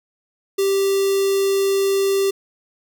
square tone with notch filter, 392 Hz, G4, in tune, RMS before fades -18 dBFS, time 0.58-2.31 s, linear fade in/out 10 ms, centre 1500 Hz, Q 0.69, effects 9-bit

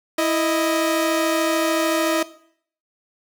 sawtooth tone pair together, 328.3 / 623 Hz, E4 / D#5, -7 / +2 cents, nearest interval major seventh, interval 1109 cents, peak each -17 dBFS, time 0.18-2.23 s, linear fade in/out 5 ms, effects noise-tail reverb RT60 0.6 s tail -18 dB re dry

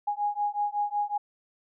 sine beating tone pair, 823 / 828.4 Hz, G#5 / G#5, -16 / -5 cents, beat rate 5.4 Hz, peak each -29 / -29 dBFS, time 0.07-1.18 s, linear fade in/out 10 ms, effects none

